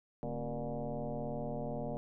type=tone with frequency modulation; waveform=sine; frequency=225.6 Hz; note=A3; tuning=44 cents sharp; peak=-35 dBFS; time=0.23-1.97 s; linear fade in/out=0 ms; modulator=123 Hz; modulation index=4; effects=none